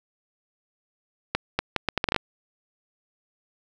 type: accelerating click train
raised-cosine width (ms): 0.3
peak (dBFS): -6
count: 10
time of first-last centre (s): 1.35-2.163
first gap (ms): 240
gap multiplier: 0.72
effects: none